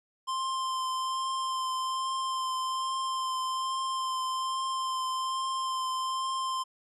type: tone with vibrato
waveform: square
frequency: 1046.5 Hz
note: C6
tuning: in tune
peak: -30 dBFS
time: 0.27-6.64 s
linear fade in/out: 20 ms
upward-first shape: triangle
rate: 1.2 Hz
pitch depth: 15 cents each way
effects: resampled to 24000 Hz